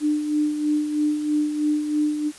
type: tone with tremolo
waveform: sine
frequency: 299.8 Hz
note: D4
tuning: 36 cents sharp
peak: -17 dBFS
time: 0-2.32 s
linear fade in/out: 50 ms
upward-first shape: sine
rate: 3.1 Hz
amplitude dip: 55%
effects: white hiss -44 dBFS RMS until 2.38 s + resampled to 24000 Hz